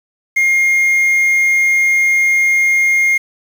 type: tone with quantisation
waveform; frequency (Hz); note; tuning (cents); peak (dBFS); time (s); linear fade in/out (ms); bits
triangle; 2130; C7; +30; -8; 0.36-3.18; 10; 6
effects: none